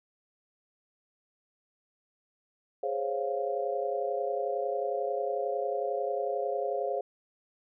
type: chord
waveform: sine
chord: Db major seventh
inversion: second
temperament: equal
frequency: 415.3 / 523.3 / 554.4 / 698.5 Hz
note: Ab4 / C5 / Db5 / F5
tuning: 0 / 0 / 0 / 0 cents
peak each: -34 dBFS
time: 2.83-7.01 s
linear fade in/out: 5 ms
effects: none